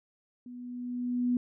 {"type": "tone with level ramp", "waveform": "sine", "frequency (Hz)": 245.8, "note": "B3", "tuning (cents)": -8, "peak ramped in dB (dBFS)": [-42, -23], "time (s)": [0.46, 1.37], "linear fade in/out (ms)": 2, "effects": []}